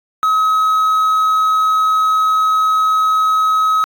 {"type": "tone with quantisation", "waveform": "triangle", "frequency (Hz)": 1276, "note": "D#6", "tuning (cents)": 43, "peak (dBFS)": -9, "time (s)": [0.23, 3.84], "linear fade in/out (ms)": 0, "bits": 6, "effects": ["AAC 64 kbps"]}